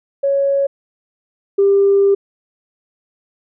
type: tone pair in turn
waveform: sine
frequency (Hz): 555 / 397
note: C#5 / G4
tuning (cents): +2 / +22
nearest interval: tritone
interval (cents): 580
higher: first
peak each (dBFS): -12 / -8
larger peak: second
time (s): 0.23-0.67 / 1.58-2.15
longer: second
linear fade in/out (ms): 10
effects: tanh soft clip ceiling -4 dBFS